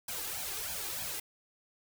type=noise with flanger; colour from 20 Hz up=white; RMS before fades=-38 dBFS; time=0.08-1.2 s; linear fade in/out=5 ms; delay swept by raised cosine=1.2 to 2.5 ms; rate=3.2 Hz; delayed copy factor=+0.8; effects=none